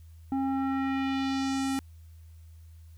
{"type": "tone with low-pass filter sweep", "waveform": "square", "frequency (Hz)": 269.1, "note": "C4", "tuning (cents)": 49, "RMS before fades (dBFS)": -29, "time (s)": [0.32, 1.79], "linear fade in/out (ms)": 0, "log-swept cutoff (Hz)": [700, 11000], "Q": 1.5, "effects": ["added 81 Hz sine -47 dBFS peak until 2.97 s", "white hiss -68 dBFS RMS until 2.97 s"]}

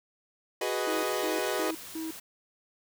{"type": "chord", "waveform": "sawtooth", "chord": "G# minor seventh", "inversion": "third", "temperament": "equal", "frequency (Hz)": [370, 415.3, 493.9, 622.3], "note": ["F#4", "G#4", "B4", "D#5"], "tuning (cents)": [0, 0, 0, 0], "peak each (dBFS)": -30, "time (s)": [0.61, 1.71], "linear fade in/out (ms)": 5}
{"type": "tone bursts", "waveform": "triangle", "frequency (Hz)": 321, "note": "E4", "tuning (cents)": -46, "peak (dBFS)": -31, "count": 4, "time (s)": [0.87, 2.11], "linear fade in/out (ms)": 5, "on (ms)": 160, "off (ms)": 200}
{"type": "noise", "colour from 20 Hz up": "white", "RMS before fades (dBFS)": -44, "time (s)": [0.9, 2.2], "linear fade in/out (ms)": 10}
{"effects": []}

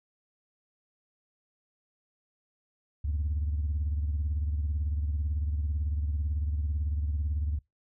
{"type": "beating tone pair", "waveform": "sine", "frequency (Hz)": [73.42, 91.42], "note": ["D2", "F#2"], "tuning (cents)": [0, -20], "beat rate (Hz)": 18, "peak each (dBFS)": [-26, -35], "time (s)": [3.04, 7.59], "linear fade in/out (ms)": 10, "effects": ["noise-tail reverb RT60 0.2 s tail -26 dB re dry", "tanh soft clip ceiling -23 dBFS"]}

